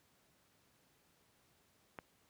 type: click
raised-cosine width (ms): 0.5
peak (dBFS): -29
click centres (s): 1.988
effects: pink hiss -72 dBFS RMS until 2.29 s + high-pass 80 Hz 12 dB/octave